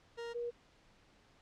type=tone pair in turn; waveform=40% pulse / sine; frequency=468 / 476.7 Hz; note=A#4 / A#4; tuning=+7 / +39 cents; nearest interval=unison; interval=32 cents; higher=second; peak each=-40 / -36 dBFS; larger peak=second; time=0.17-0.34 / 0.34-0.51 s; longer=neither; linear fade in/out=20 ms; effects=pink hiss -66 dBFS RMS until 1.41 s + low-pass 5000 Hz 12 dB/octave